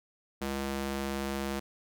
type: tone with high-pass filter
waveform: square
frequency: 68.5 Hz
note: C#2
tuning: 20 cents flat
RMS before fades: -34 dBFS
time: 0.41-1.6 s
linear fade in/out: 10 ms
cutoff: 180 Hz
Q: 0.74
effects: none